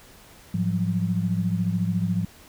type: tone cluster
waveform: sine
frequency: 106.8 / 174.2 / 188.2 Hz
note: G#2 / F3 / F#3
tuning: +49 / -4 / +30 cents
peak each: -27 / -24 / -28 dBFS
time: 0.54-2.25 s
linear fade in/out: 5 ms
effects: pink hiss -50 dBFS RMS until 2.48 s